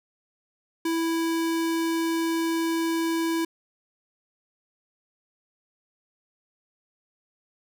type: tone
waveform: square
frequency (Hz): 329.6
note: E4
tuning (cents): 0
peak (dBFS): -24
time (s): 0.85-3.45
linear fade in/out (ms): 5
effects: none